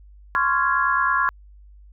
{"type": "chord", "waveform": "sine", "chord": "Db major seventh", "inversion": "third", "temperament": "just", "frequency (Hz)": [1039.4, 1108.7, 1385.9, 1663.1], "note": ["C6", "Db6", "F6", "Ab6"], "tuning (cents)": [-12, 0, -14, 2], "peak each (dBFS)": -23, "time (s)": [0.35, 1.29], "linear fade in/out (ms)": 0, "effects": ["added 50 Hz sine -44 dBFS peak until 1.92 s"]}